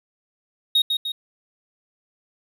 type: tone with echo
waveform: triangle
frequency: 3750 Hz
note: A#7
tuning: 10 cents sharp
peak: -13 dBFS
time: 0.75-0.82 s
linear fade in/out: 5 ms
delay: 150 ms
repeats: 2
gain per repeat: -5 dB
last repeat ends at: 1.12 s
effects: none